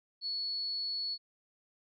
sine tone, 4400 Hz, C#8, 14 cents flat, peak -33 dBFS, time 0.21-1.18 s, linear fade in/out 50 ms, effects none

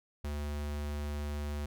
square tone, 73.42 Hz, D2, in tune, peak -35 dBFS, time 0.24-1.66 s, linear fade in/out 5 ms, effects none

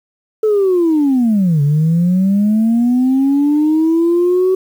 sine linear two-way sweep, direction down then up, 440 to 141 to 378 Hz, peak -8 dBFS, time 0.43-4.55 s, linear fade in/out 5 ms, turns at 1.62 s, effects tanh soft clip ceiling -7 dBFS + 7-bit

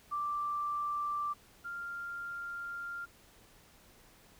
sine tone pair in turn, 1174.7 / 1394.2 Hz, D6 / F6, 0 / -3 cents, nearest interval minor third, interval 297 cents, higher second, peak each -32 / -38 dBFS, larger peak first, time 0.11-1.34 / 1.64-3.06 s, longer second, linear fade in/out 20 ms, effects pink hiss -61 dBFS RMS until 4.39 s

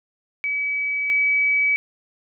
sine tone pair in turn, 2283 / 2283 Hz, D7 / D7, -50 / -50 cents, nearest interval unison, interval 0 cents, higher neither, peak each -21 / -16 dBFS, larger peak second, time 0.44-1.1 / 1.1-1.76 s, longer neither, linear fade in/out 0 ms, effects none

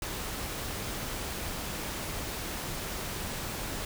pink noise, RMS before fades -36 dBFS, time 0.02-3.85 s, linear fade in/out 2 ms, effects none

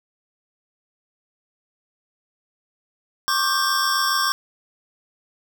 square tone cluster, 1085 / 1172 / 1571 / 5450 Hz, C#6 / D6 / G6 / F8, -37 / -4 / +3 / -43 cents, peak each -25 dBFS, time 3.28-4.32 s, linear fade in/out 0 ms, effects none

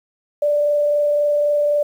sine tone with frequency modulation, 587 Hz, D5, 1 cent flat, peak -14 dBFS, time 0.42-1.83 s, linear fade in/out 5 ms, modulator 23.8 Hz, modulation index 0.22, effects 8-bit

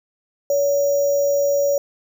sine tone with sample-and-hold, 566 Hz, C#5, 36 cents sharp, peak -15 dBFS, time 0.5-1.78 s, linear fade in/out 2 ms, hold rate 6300 Hz, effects none

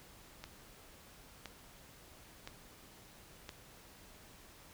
click train, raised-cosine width 0.2 ms, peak -27 dBFS, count 4, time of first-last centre 0.44-3.492 s, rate 0.983 Hz, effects pink hiss -58 dBFS RMS until 4.73 s

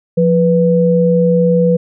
sine tone pair together, 174.61 / 492.4 Hz, F3 / B4, 0 / -5 cents, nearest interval octave + tritone, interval 1795 cents, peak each -11 dBFS, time 0.17-1.77 s, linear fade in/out 10 ms, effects none

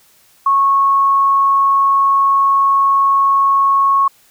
sine tone, 1100 Hz, C#6, 14 cents flat, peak -9 dBFS, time 0.46-4.08 s, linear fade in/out 5 ms, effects white hiss -51 dBFS RMS until 4.3 s

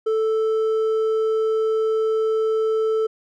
sine tone with hard clipping, 440 Hz, A4, in tune, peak -19 dBFS, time 0.06-3.07 s, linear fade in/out 10 ms, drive 4 dB, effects none

